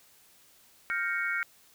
sine chord, G half-diminished seventh, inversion third, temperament equal, 1396.9 / 1568 / 1864.7 / 2217 Hz, F6 / G6 / Bb6 / Db7, 0 / 0 / 0 / 0 cents, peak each -32 / -35 / -35 / -33 dBFS, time 0.9-1.43 s, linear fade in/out 0 ms, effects white hiss -60 dBFS RMS until 1.74 s

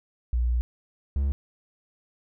sine / triangle tone pair in turn, 60.1 / 69.46 Hz, B1 / C#2, -46 / +4 cents, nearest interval minor third, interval 250 cents, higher second, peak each -21 / -20 dBFS, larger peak second, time 0.33-0.61 / 1.16-1.32 s, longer first, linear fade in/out 0 ms, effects none

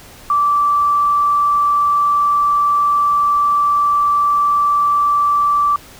sine tone, 1164 Hz, D6, 16 cents flat, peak -11 dBFS, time 0.3-5.76 s, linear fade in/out 2 ms, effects pink hiss -40 dBFS RMS until 5.99 s

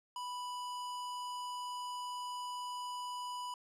square tone, 987.8 Hz, B5, in tune, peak -40 dBFS, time 0.16-3.54 s, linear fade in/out 2 ms, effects low-pass 10000 Hz 12 dB/octave

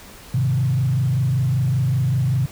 sine tone with frequency modulation, 129.3 Hz, C3, 20 cents flat, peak -16 dBFS, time 0.34-2.46 s, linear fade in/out 5 ms, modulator 25.2 Hz, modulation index 0.89, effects pink hiss -42 dBFS RMS until 2.51 s

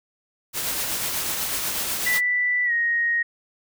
white noise with tremolo, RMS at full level -25 dBFS, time 0.53-2.21 s, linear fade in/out 50 ms, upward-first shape triangle, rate 8.1 Hz, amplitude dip 35%
sine tone with pitch glide, 1975.5 to 1873.3 Hz, B6 to A#6, 0 to +8 cents, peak -19 dBFS, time 2.06-3.23 s, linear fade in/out 10 ms, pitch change -92 cents, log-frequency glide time 2.65-2.72 s
effects none

